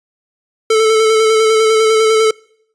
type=tone with vibrato; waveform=square; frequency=440 Hz; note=A4; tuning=in tune; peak=-9 dBFS; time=0.7-2.31 s; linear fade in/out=5 ms; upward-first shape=square; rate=10 Hz; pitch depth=19 cents each way; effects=noise-tail reverb RT60 0.7 s tail -26 dB re dry + resampled to 22050 Hz